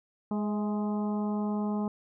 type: harmonic tone with a mistuned harmonic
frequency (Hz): 208.5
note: G#3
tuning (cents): +7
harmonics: 1 / 2 / 3 / 4 / 5 / 6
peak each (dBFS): -28 / -38 / -42 / -40 / -44 / -49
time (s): 0.31-1.88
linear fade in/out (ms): 2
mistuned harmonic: 3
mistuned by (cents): +37
effects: none